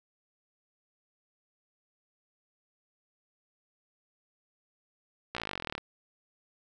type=slowing click train; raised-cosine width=0.3 ms; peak=-18 dBFS; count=21; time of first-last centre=5.35-5.78 s; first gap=16 ms; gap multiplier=1.03; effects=none